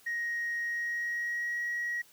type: tone with pitch glide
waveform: sine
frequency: 1878 to 1905.3 Hz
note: A#6 to A#6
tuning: +12 to +37 cents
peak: -29 dBFS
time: 0.06-2.02 s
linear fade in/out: 10 ms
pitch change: +25 cents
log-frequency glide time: 0.6-1.62 s
effects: tanh soft clip ceiling -28 dBFS + white hiss -60 dBFS RMS until 2.12 s